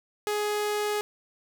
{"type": "tone", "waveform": "sawtooth", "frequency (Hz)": 417.9, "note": "G#4", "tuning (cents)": 11, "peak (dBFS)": -22, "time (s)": [0.27, 1.01], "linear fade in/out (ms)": 0, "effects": []}